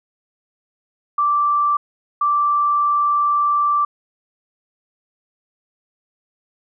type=tone bursts at uneven times; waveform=sine; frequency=1170 Hz; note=D6; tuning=7 cents flat; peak=-14 dBFS; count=2; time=1.18-1.77 / 2.21-3.85 s; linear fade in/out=5 ms; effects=none